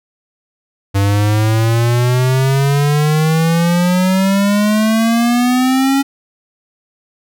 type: exponential sweep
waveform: square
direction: up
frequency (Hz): 98 to 277.2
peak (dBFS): -11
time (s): 0.94-6.03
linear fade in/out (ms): 20
effects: none